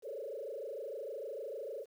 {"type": "tone with frequency modulation", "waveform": "sine", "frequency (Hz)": 500, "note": "B4", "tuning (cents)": 21, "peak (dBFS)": -39, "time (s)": [0.02, 1.86], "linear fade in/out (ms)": 50, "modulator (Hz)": 26.6, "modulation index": 3.1, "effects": ["11-bit"]}